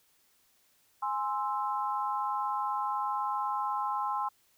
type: chord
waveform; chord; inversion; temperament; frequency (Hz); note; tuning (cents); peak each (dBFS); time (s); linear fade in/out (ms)
sine; Ab augmented; none; equal; 830.6 / 1046.5 / 1318.5; Ab5 / C6 / E6; 0 / 0 / 0; -33 / -32 / -37; 1.02-4.29; 10
effects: white hiss -68 dBFS RMS until 4.57 s